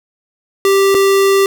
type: tone with dropouts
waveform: square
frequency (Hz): 392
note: G4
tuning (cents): 0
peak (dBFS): -9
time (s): 0.65-1.46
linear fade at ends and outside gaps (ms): 1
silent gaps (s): 0.945-0.949
effects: none